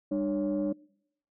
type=tone cluster; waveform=sine; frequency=200.5 / 300.1 / 557 Hz; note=G3 / D4 / C#5; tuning=+39 / +38 / +8 cents; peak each=-32 / -27 / -32 dBFS; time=0.11-0.73 s; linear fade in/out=10 ms; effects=noise-tail reverb RT60 0.8 s tail -26 dB re dry + tanh soft clip ceiling -21 dBFS